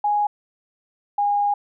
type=tone pair in turn; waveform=sine; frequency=829 / 817.1 Hz; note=G#5 / G#5; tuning=-3 / -28 cents; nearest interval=unison; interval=25 cents; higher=first; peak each=-17 dBFS; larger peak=neither; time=0.04-0.27 / 1.18-1.54 s; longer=second; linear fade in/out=5 ms; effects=none